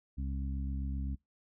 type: harmonic tone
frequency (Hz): 67.7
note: C#2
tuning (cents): -40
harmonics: 1 / 2 / 3 / 4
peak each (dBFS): -34 / -43 / -44 / -46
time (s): 0.17-1.16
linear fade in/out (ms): 20
effects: noise-tail reverb RT60 0.2 s tail -25 dB re dry